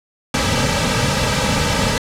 pink noise with comb filter, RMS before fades -17 dBFS, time 0.34-1.98 s, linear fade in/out 2 ms, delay 2.8 ms, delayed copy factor -0.8, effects low-pass 7000 Hz 12 dB/octave

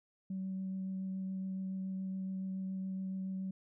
sine tone with vibrato, 189.7 Hz, F#3, 43 cents sharp, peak -35 dBFS, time 0.3-3.51 s, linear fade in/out 5 ms, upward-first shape triangle, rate 7.1 Hz, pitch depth 11 cents each way, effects tanh soft clip ceiling -32 dBFS

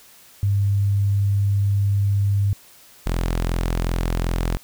sine / sawtooth tone pair in turn, 100 / 42.66 Hz, G2 / F1, +35 / -40 cents, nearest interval octave + minor third, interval 1475 cents, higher first, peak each -16 dBFS, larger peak neither, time 0.43-2.53 / 3.06-4.57 s, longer first, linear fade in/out 0 ms, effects white hiss -49 dBFS RMS until 4.63 s

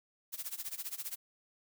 blue noise with tremolo, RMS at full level -38 dBFS, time 0.32-1.16 s, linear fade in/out 20 ms, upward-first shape sine, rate 15 Hz, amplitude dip 90%, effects none

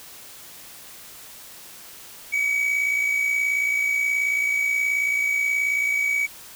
triangle tone with amplitude modulation, 2270 Hz, C#7, 41 cents sharp, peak -16 dBFS, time 2.32-6.27 s, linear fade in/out 20 ms, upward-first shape sine, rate 58.6 Hz, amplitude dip 50%, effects white hiss -43 dBFS RMS until 6.55 s

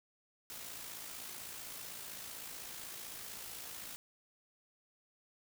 white noise with amplitude modulation, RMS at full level -45 dBFS, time 0.5-3.96 s, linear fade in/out 0 ms, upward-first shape sine, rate 55.8 Hz, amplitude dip 40%, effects none

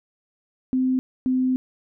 sine tone pair in turn, 258 / 256.9 Hz, C4 / C4, -24 / -32 cents, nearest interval unison, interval 8 cents, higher first, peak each -18 dBFS, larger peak neither, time 0.73-0.99 / 1.26-1.56 s, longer second, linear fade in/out 0 ms, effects none

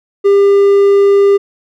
triangle tone, 399.6 Hz, G4, 33 cents sharp, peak -3 dBFS, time 0.24-1.38 s, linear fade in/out 20 ms, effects none

